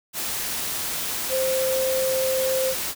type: tone in noise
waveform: sine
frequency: 523.3 Hz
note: C5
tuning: in tune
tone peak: -21 dBFS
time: 1.29-2.75 s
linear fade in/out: 50 ms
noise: white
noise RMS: -28 dBFS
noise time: 0.13-2.95 s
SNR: +4 dB
effects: none